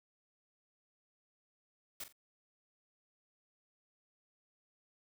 white noise with echo, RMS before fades -43 dBFS, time 2-2.04 s, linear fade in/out 5 ms, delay 43 ms, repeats 2, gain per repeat -11 dB, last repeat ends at 2.126 s, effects none

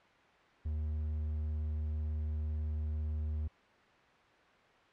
triangle tone, 76.5 Hz, D#2, 29 cents flat, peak -31 dBFS, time 0.65-3.48 s, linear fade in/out 10 ms, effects white hiss -62 dBFS RMS until 4.92 s + low-pass 2000 Hz 12 dB/octave

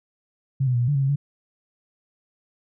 sine tone with pitch steps, 134.8 / 126.1 / 120.5 / 121.5 / 145.4 / 137.3 / 135.3 / 142.4 Hz, C#3 / B2 / B2 / B2 / D3 / C#3 / C#3 / C#3, -48 / +36 / -42 / -28 / -17 / -16 / -42 / +47 cents, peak -18 dBFS, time 0.6-1.16 s, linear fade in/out 10 ms, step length 70 ms, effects none

